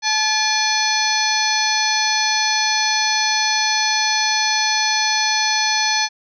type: harmonic tone with a mistuned harmonic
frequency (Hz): 863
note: A5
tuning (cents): -34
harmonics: 1 / 2 / 3 / 4 / 5 / 6 / 7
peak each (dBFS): -22 / -23 / -25 / -27 / -21 / -26 / -24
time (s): 0.02-6.09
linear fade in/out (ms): 50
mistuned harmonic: 3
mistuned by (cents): -130
effects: none